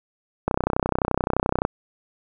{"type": "click train", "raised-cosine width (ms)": 1, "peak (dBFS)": -6, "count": 38, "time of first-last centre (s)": [0.48, 1.651], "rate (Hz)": 31.6, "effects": []}